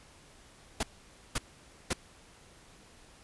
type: noise bursts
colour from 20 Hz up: pink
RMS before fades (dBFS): -30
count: 3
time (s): 0.8-1.933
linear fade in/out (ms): 5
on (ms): 31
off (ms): 520
effects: pink hiss -57 dBFS RMS until 3.23 s + resampled to 24000 Hz